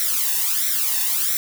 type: noise with flanger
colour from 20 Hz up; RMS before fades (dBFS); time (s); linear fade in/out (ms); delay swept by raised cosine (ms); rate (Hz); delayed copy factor
blue; -21; 0-1.37; 0; 0.52 to 1.12; 1.5; +0.85
effects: none